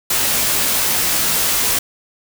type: noise with comb filter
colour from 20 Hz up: white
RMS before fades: -17 dBFS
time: 0.1-1.79 s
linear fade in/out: 5 ms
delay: 16 ms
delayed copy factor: -0.6
effects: none